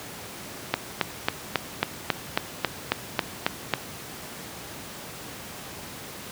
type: click train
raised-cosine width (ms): 0.3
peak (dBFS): -4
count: 12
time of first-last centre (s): 0.74-3.737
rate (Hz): 3.67
effects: pink hiss -39 dBFS RMS until 6.31 s + high-pass 100 Hz 12 dB/octave